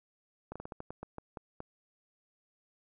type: slowing click train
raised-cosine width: 1 ms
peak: -27 dBFS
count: 11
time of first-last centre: 0.52-1.604 s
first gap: 36 ms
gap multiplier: 1.23
effects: none